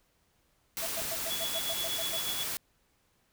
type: noise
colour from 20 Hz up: white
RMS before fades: -35 dBFS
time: 0.77-2.57 s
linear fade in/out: 0 ms
type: tone bursts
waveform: triangle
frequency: 659.3 Hz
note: E5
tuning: in tune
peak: -34 dBFS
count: 10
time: 0.82-2.172 s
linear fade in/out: 10 ms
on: 47 ms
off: 98 ms
type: clicks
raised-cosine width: 3 ms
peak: -34 dBFS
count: 2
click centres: 1.019 / 1.052 s
type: tone with tremolo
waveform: sine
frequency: 3387 Hz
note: G#7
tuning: 33 cents sharp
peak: -32 dBFS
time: 1.3-2.44 s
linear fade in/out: 10 ms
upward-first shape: sine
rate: 8.3 Hz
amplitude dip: 70%
effects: pink hiss -71 dBFS RMS until 3.32 s

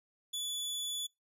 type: tone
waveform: sawtooth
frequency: 3446 Hz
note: A7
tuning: 37 cents flat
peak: -32 dBFS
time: 0.33-1.07 s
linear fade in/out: 10 ms
effects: noise-tail reverb RT60 0.2 s tail -25 dB re dry + resampled to 32000 Hz

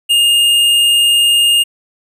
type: tone with hard clipping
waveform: sine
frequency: 2830 Hz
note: F7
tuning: 22 cents sharp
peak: -9 dBFS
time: 0.09-1.64 s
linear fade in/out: 20 ms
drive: 14 dB
effects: resampled to 32000 Hz

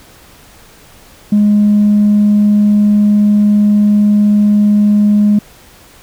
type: tone with tanh clipping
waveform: triangle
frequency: 207.7 Hz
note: G#3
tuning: in tune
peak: -6 dBFS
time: 1.32-5.39 s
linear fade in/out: 5 ms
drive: 5 dB
effects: pink hiss -41 dBFS RMS until 6.02 s

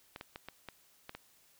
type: clicks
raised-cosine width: 0.3 ms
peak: -27 dBFS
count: 7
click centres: 0.161 / 0.211 / 0.359 / 0.486 / 0.687 / 1.094 / 1.15 s
effects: white hiss -66 dBFS RMS until 1.59 s

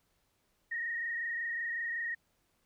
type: tone with frequency modulation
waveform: sine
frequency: 1864.7 Hz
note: A#6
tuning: in tune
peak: -33 dBFS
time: 0.71-2.15 s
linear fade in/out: 10 ms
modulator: 25.4 Hz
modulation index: 1.6
effects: pink hiss -75 dBFS RMS until 2.65 s

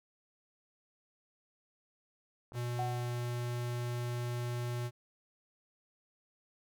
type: clicks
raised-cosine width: 1 ms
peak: -35 dBFS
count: 2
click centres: 2.521 / 2.551 s
type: tone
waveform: square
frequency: 121.1 Hz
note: B2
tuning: 34 cents flat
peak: -35 dBFS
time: 2.53-4.91 s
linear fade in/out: 50 ms
type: tone with exponential decay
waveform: sine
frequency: 745 Hz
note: F#5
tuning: 12 cents sharp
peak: -32 dBFS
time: 2.79-3.39 s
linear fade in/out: 1 ms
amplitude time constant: 130 ms
effects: none

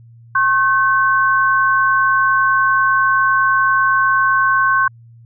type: tone pair together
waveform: sine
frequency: 1081.1 / 1531 Hz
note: C#6 / G6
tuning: -44 / -41 cents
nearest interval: tritone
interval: 603 cents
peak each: -14 dBFS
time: 0.35-4.88 s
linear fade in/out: 5 ms
effects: added 116 Hz sine -40 dBFS peak until 5.25 s

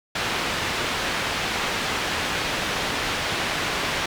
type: low-pass noise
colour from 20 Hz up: white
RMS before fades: -26 dBFS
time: 0.15-4.06 s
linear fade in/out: 5 ms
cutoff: 3000 Hz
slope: 12 dB/octave
effects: none

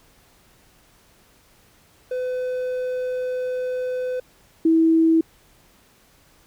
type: tone pair in turn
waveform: triangle / sine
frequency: 505 / 325 Hz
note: B4 / E4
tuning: +39 / -24 cents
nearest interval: minor sixth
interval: 763 cents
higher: first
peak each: -21 / -13 dBFS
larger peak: second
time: 2.11-4.2 / 4.65-5.21 s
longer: first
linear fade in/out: 5 ms
effects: pink hiss -56 dBFS RMS until 6.46 s

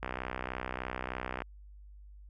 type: click train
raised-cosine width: 0.5 ms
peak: -20 dBFS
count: 89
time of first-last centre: 0.03-1.42 s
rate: 63.3 Hz
effects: added 50 Hz sine -49 dBFS peak until 2.29 s

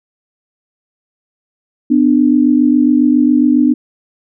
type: tone pair together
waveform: sine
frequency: 250 / 297.3 Hz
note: B3 / D4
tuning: +21 / +21 cents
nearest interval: minor third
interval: 300 cents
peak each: -10 dBFS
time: 1.9-3.74 s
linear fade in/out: 10 ms
effects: none

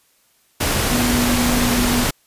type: tone in noise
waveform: sine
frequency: 243.2 Hz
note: B3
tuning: 26 cents flat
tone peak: -18 dBFS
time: 0.91-2.04 s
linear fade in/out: 10 ms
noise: pink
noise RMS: -19 dBFS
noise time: 0.6-2.11 s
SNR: -2 dB
effects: white hiss -59 dBFS RMS until 2.26 s + resampled to 32000 Hz

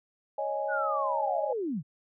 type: chord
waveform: sine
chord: C# suspended second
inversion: none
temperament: equal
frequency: 554.4 / 622.3 / 830.6 Hz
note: C#5 / D#5 / G#5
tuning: 0 / 0 / 0 cents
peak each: -33 dBFS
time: 0.38-1.53 s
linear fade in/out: 5 ms
type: linear sweep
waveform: sine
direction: down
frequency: 1504 to 124.9 Hz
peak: -29 dBFS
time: 0.68-1.83 s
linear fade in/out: 50 ms
effects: none

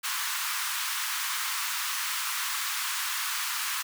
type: high-pass noise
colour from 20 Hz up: pink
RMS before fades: -31 dBFS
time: 0.03-3.83 s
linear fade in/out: 20 ms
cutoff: 1000 Hz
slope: 48 dB/octave
effects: none

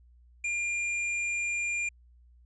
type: tone with tanh clipping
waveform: sine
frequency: 2400 Hz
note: D7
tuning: 37 cents sharp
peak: -30 dBFS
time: 0.44-1.89 s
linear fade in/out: 5 ms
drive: 11 dB
effects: added 60 Hz sine -55 dBFS peak until 2.45 s + resampled to 22050 Hz

